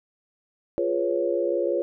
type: chord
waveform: sine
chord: C# dominant seventh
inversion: first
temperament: equal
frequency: 349.2 / 415.3 / 493.9 / 554.4 Hz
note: E#4 / G#4 / B4 / C#5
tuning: 0 / 0 / 0 / 0 cents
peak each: -26 / -30 / -28 / -26 dBFS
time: 0.78-1.82 s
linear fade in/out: 0 ms
effects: none